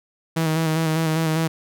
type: tone with vibrato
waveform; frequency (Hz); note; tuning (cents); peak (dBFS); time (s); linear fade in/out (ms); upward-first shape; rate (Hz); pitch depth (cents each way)
sawtooth; 160.1; D#3; +50; -15; 0.36-1.48; 10; square; 5; 28
effects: none